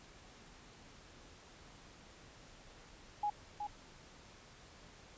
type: tone with echo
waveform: sine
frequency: 830.6 Hz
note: G#5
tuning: in tune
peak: -32 dBFS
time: 3.23-3.3 s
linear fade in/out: 5 ms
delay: 370 ms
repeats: 1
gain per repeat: -6 dB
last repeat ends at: 3.67 s
effects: pink hiss -58 dBFS RMS until 5.17 s + resampled to 16000 Hz